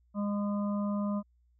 harmonic tone, 204.3 Hz, G#3, 28 cents flat, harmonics 1 / 3 / 5 / 6, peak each -29 / -39 / -43 / -45 dBFS, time 0.14-1.23 s, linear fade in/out 50 ms, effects added 60 Hz sine -64 dBFS peak until 1.59 s

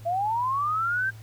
sine linear sweep, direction up, 659.3 to 1590 Hz, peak -23 dBFS, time 0.05-1.11 s, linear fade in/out 20 ms, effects added 109 Hz sine -41 dBFS peak until 1.22 s + pink hiss -54 dBFS RMS until 1.22 s

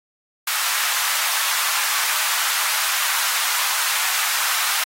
pink high-pass noise, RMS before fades -22 dBFS, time 0.47-4.84 s, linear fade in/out 5 ms, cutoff 990 Hz, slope 24 dB/octave, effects AAC 48 kbps

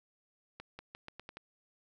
accelerating click train, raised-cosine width 0.3 ms, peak -29 dBFS, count 7, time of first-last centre 0.6-1.37 s, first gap 190 ms, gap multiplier 0.84, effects none

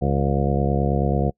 harmonic tone with a mistuned harmonic, 69.3 Hz, C#2, in tune, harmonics 1 / 2 / 3 / 4 / 5 / 6 / 7 / 8 / 9 / 10, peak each -24 / -22 / -25 / -35 / -29 / -31 / -28 / -31 / -36 / -29 dBFS, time 0.01-1.31 s, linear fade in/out 20 ms, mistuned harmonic 10, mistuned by +44 cents, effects noise-tail reverb RT60 0.1 s tail -26 dB re dry

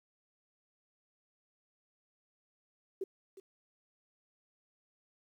sine tone with echo, 384.8 Hz, G4, 32 cents flat, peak -33 dBFS, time 3.01-3.04 s, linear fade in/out 5 ms, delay 360 ms, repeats 1, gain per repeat -15 dB, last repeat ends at 3.4 s, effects 11-bit

